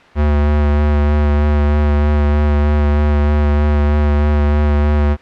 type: tone with vibrato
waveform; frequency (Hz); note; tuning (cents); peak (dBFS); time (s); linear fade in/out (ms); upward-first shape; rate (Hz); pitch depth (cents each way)
square; 73.7; D2; +7; -11; 0.15-5.17; 50; sine; 3.2; 17
effects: white hiss -42 dBFS RMS until 5.21 s + low-pass 2000 Hz 12 dB/octave